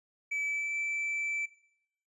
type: tone with pitch glide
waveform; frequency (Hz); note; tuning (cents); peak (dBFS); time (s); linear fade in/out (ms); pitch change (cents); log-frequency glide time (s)
triangle; 2300 to 2324; D7 to D7; -37 to -19; -29; 0.31-1.46; 10; +18; 0.45-0.74
effects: noise-tail reverb RT60 0.7 s tail -17 dB re dry + resampled to 24000 Hz